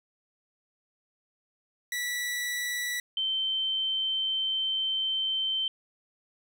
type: tone pair in turn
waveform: sawtooth / sine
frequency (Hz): 1954 / 3102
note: B6 / G7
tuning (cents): -19 / -19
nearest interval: minor sixth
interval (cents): 800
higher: second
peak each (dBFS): -26 / -26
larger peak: neither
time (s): 1.92-3 / 3.17-5.68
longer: second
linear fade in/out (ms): 2
effects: none